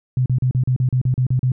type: tone bursts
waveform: sine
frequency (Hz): 127.3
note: C3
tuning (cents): -47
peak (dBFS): -14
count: 11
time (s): 0.17-1.519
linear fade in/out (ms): 2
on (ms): 89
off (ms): 37
effects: none